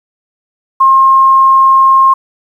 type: tone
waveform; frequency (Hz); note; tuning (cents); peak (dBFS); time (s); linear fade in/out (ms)
sine; 1068; C6; +35; -3; 0.8-2.14; 10
effects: 7-bit